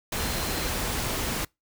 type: tone in noise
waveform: sine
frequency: 4131 Hz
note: C8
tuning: 23 cents flat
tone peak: -40 dBFS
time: 0.16-0.69 s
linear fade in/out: 5 ms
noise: pink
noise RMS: -29 dBFS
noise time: 0.12-1.45 s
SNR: -14 dB
effects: noise-tail reverb RT60 0.2 s tail -26 dB re dry